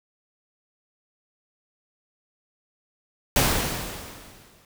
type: noise with exponential decay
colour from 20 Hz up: pink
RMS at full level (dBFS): -18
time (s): 3.36-4.65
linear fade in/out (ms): 2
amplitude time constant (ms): 280
effects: none